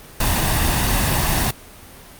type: noise with comb filter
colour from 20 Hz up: pink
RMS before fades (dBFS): -18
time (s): 0.2-1.51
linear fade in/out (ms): 5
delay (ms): 1.1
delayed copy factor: +0.5
effects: pink hiss -41 dBFS RMS until 2.19 s + Opus 32 kbps